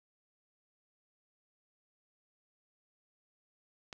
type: click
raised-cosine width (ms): 0.2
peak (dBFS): -26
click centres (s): 3.928
effects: none